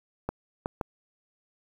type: clicks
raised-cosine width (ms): 1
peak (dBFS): -15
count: 3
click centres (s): 0.29 / 0.659 / 0.812
effects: 8-bit